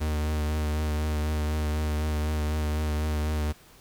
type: tone with vibrato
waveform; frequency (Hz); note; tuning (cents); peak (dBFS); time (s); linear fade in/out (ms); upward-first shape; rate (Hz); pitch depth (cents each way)
45% pulse; 76.2; D#2; -36; -25; 0-3.53; 20; triangle; 4; 27
effects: pink hiss -54 dBFS RMS until 3.8 s